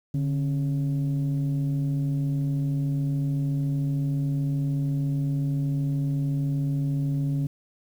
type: tone pair together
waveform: sine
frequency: 144.65 / 272.5 Hz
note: D3 / C#4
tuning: -26 / -29 cents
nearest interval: major seventh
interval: 1097 cents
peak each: -22 / -29 dBFS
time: 0.14-7.47 s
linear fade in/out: 5 ms
effects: tanh soft clip ceiling -19 dBFS + 9-bit